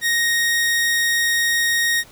sawtooth tone, 1867 Hz, A#6, 2 cents sharp, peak -13 dBFS, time 0.01-2.04 s, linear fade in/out 50 ms, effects pink hiss -47 dBFS RMS until 2.11 s

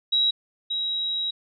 sine tone pair in turn, 3859 / 3843 Hz, B7 / B7, -41 / -48 cents, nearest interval unison, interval 7 cents, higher first, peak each -18 / -24 dBFS, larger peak first, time 0.12-0.31 / 0.7-1.31 s, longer second, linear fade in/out 10 ms, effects none

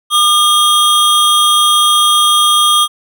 square tone pair together, 1206 / 3253 Hz, D6 / G#7, +46 / -37 cents, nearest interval octave + perfect fourth, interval 1717 cents, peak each -11 dBFS, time 0.1-2.88 s, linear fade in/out 50 ms, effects none

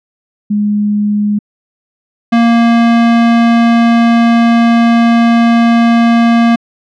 sine / square tone pair in turn, 207.7 / 232.9 Hz, G#3 / A#3, 0 / -1 cents, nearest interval major second, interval 199 cents, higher second, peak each -9 / -6 dBFS, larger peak second, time 0.5-1.39 / 2.32-6.56 s, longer second, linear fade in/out 10 ms, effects low-pass 3000 Hz 12 dB/octave

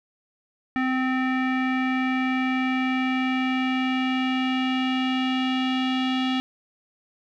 square tone with low-pass filter sweep, 258.8 Hz, C4, 19 cents flat, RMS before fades -24 dBFS, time 0.76-6.4 s, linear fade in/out 0 ms, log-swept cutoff 2000 to 3200 Hz, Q 3.4, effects none

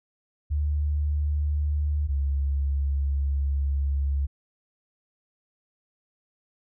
sine tone pair in turn, 73.9 / 69.69 Hz, D2 / C#2, +11 / +10 cents, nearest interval minor second, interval 101 cents, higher first, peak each -22 dBFS, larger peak neither, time 0.5-2.08 / 2.08-4.27 s, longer second, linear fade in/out 20 ms, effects none

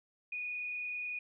sine tone with frequency modulation, 2466 Hz, D#7, 16 cents flat, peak -36 dBFS, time 0.32-1.19 s, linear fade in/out 5 ms, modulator 29.8 Hz, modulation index 0.84, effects none

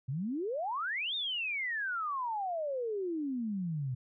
sine exponential two-way sweep, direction up then down, 121.9 to 3729 to 121.9 Hz, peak -32 dBFS, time 0.08-3.95 s, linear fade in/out 10 ms, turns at 1.15 s, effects none

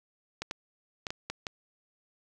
clicks, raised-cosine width 0.2 ms, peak -17 dBFS, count 6, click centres 0.42 / 0.511 / 1.068 / 1.105 / 1.3 / 1.468 s, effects none

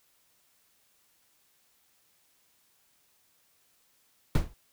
brown noise with exponential decay, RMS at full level -17 dBFS, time 4.35-4.54 s, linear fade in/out 2 ms, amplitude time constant 40 ms, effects white hiss -68 dBFS RMS until 4.72 s

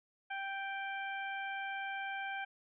harmonic tone, 784 Hz, G5, in tune, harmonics 1 / 2 / 3 / 4, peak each -41 / -41 / -45 / -52 dBFS, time 0.3-2.45 s, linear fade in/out 10 ms, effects none

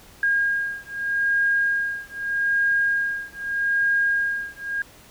sine beating tone pair, 1623 / 1623.81 Hz, G#6 / G#6, -40 / -39 cents, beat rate 0.81 Hz, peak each -23 dBFS, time 0.23-4.82 s, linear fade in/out 2 ms, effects pink hiss -49 dBFS RMS until 5.1 s

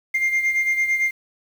sine beating tone pair, 2106 / 2114.9 Hz, C7 / C7, +11 / +18 cents, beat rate 8.9 Hz, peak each -17 / -23 dBFS, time 0.14-1.11 s, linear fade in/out 10 ms, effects tanh soft clip ceiling -15 dBFS + 7-bit

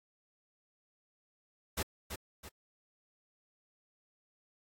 pink noise with echo, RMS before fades -34 dBFS, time 1.77-1.83 s, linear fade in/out 10 ms, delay 330 ms, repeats 2, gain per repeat -7 dB, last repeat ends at 2.49 s, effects AAC 64 kbps

